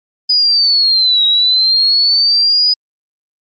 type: linear two-way sweep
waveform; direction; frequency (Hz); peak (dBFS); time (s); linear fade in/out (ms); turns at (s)
sine; down then up; 4978 to 3814 to 4978; -8; 0.29-2.74; 10; 1.25
effects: Opus 32 kbps